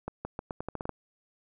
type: accelerating click train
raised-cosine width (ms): 1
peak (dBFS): -20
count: 10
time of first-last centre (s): 0.08-0.893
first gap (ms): 170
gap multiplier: 0.83
effects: none